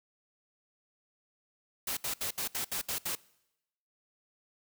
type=noise bursts; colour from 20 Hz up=white; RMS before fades=-34 dBFS; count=8; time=1.87-3.153 s; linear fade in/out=5 ms; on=100 ms; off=69 ms; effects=noise-tail reverb RT60 0.9 s tail -23 dB re dry